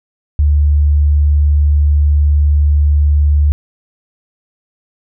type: tone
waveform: sine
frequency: 73.42 Hz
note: D2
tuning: in tune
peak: -7 dBFS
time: 0.39-3.52 s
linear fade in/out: 0 ms
effects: none